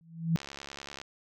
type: tone with exponential growth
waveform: sine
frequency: 164.81 Hz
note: E3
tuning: in tune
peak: -20 dBFS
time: 0.01-0.36 s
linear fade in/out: 0 ms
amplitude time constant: 76 ms
type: click train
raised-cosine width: 0.2 ms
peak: -24 dBFS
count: 47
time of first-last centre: 0.36-1.015 s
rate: 70.2 Hz
effects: none